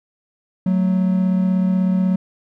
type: tone pair together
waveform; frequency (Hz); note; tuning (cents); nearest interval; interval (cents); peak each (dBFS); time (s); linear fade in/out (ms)
triangle; 185 / 221.3; F#3 / A3; 0 / +10; minor third; 310; -13 / -22; 0.66-2.16; 5
effects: none